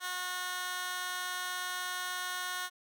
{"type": "tone with high-pass filter", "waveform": "15% pulse", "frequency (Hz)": 363.3, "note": "F#4", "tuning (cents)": -32, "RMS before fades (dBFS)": -37, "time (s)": [0, 2.7], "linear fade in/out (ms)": 50, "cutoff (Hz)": 1500, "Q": 0.98, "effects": []}